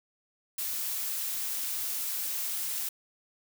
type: noise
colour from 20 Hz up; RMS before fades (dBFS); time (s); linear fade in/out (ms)
blue; -33; 0.58-2.89; 5
effects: none